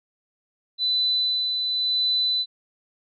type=tone with tremolo; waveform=sine; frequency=4000 Hz; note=B7; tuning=21 cents sharp; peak=-19 dBFS; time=0.78-2.46 s; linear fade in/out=50 ms; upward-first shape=sine; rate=0.93 Hz; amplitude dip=35%; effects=none